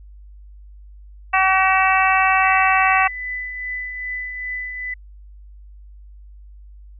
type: harmonic tone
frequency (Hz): 380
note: F#4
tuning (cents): +46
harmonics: 2 / 3 / 4 / 5 / 6 / 7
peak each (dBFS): -18 / -19 / -23 / -21 / -24 / -21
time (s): 1.33-3.08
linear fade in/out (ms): 10
type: tone with tremolo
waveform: sine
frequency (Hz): 1998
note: B6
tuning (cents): +20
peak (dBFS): -23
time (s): 2.43-4.94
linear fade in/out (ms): 5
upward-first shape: triangle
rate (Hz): 2.5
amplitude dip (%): 45
effects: added 50 Hz sine -39 dBFS peak until 6.99 s